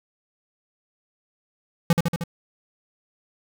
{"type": "tone with echo", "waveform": "square", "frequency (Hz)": 169.2, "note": "E3", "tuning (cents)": 45, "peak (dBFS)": -14, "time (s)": [1.9, 1.93], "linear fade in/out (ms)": 2, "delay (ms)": 77, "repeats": 4, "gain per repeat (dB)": -3, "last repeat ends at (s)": 2.238, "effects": []}